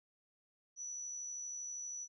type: tone with amplitude modulation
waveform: sine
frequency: 5920 Hz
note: F#8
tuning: in tune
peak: -40 dBFS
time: 0.76-2.08 s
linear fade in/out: 50 ms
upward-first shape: sine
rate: 72.6 Hz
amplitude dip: 30%
effects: none